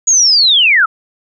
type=linear sweep; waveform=sine; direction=down; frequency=6790 to 1246 Hz; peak=-6 dBFS; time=0.07-0.86 s; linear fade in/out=10 ms; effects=none